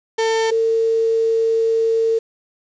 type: tone pair in turn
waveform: 35% pulse / sine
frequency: 448.2 / 451.8 Hz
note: A4 / A4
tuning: +32 / +46 cents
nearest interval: unison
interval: 14 cents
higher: second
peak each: -14 dBFS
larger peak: neither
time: 0.18-0.51 / 0.51-2.19 s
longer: second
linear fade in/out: 10 ms
effects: resampled to 16000 Hz + 7-bit